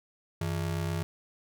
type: ring-modulated tone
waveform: square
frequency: 127 Hz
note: B2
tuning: 49 cents sharp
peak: -27 dBFS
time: 0.41-1.03 s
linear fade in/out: 0 ms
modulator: 34 Hz
effects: none